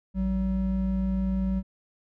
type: tone pair together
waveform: triangle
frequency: 56.49 / 190 Hz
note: A1 / F#3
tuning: +46 / +46 cents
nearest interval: octave + major sixth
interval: 2100 cents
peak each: -27 / -23 dBFS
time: 0.14-1.63 s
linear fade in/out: 50 ms
effects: none